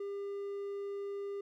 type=tone; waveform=triangle; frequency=400.7 Hz; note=G4; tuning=38 cents sharp; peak=-35 dBFS; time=0-1.41 s; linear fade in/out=5 ms; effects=none